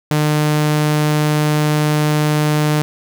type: tone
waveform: sawtooth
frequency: 151 Hz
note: D3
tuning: 48 cents sharp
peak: -9 dBFS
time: 0.11-2.82 s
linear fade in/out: 0 ms
effects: none